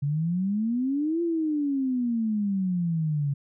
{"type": "exponential two-way sweep", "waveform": "sine", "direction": "up then down", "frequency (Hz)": [138.59, 344.7, 138.59], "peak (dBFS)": -23, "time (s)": [0.02, 3.34], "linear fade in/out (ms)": 10, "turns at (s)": 1.22, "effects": []}